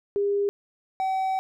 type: tone pair in turn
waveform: sine / triangle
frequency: 403.8 / 762.3 Hz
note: G#4 / G5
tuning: -49 / -49 cents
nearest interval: major seventh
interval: 1100 cents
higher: second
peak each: -21 dBFS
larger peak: neither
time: 0.16-0.49 / 1-1.39 s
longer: second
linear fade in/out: 0 ms
effects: none